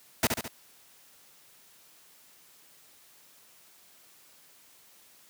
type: noise with echo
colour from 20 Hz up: pink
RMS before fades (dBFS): -23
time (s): 0.23-0.27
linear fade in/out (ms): 2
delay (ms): 70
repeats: 3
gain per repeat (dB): -5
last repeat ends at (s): 0.48
effects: white hiss -58 dBFS RMS until 5.29 s + high-pass 100 Hz 12 dB/octave